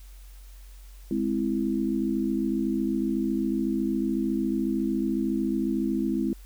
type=chord; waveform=sine; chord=Ab augmented; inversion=none; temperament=equal; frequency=207.7 / 261.6 / 329.6 Hz; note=Ab3 / C4 / E4; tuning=0 / 0 / 0 cents; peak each=-28 dBFS; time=1.11-6.33 s; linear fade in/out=2 ms; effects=added 46 Hz sine -43 dBFS peak until 6.45 s + white hiss -57 dBFS RMS until 6.45 s